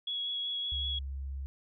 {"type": "tone with vibrato", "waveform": "sine", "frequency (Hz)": 3347, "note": "G#7", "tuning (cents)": 13, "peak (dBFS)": -32, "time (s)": [0.07, 0.99], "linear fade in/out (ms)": 5, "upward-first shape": "sine", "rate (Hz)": 5.3, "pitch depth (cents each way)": 11}
{"type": "tone", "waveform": "sine", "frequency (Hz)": 67.9, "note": "C#2", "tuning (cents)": -35, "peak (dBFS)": -35, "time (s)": [0.72, 1.46], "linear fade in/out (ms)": 0}
{"effects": []}